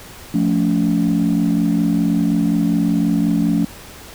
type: chord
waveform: sine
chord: F augmented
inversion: none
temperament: equal with one note detuned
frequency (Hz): 174.61 / 220 / 284.2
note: F3 / A3 / C#4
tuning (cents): 0 / 0 / +43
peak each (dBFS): -17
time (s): 0.34-3.65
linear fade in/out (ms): 5
effects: tanh soft clip ceiling -8 dBFS + pink hiss -38 dBFS RMS until 4.14 s